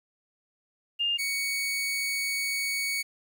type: tone pair in turn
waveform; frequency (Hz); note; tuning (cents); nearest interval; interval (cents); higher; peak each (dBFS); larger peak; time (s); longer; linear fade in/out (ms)
sine / sawtooth; 2814 / 2233; F7 / C#7; +12 / +12; major third; 400; first; -24; neither; 0.99-1.18 / 1.18-3.03; second; 20
effects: 10-bit

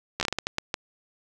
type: slowing click train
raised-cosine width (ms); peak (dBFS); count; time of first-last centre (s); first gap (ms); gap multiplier
0.2; -9; 10; 0.2-0.742; 12; 1.38
effects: none

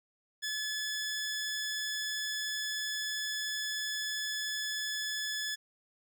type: tone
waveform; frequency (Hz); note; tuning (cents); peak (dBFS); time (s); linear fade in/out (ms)
15% pulse; 1717; A6; -43; -27; 0.42-5.56; 20
effects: none

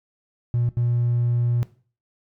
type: tone bursts at uneven times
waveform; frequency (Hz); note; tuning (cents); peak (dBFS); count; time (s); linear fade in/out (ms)
triangle; 120; B2; -49; -16; 2; 0.54-0.69 / 0.77-1.63; 0
effects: noise-tail reverb RT60 0.4 s tail -18 dB re dry + tanh soft clip ceiling -13 dBFS

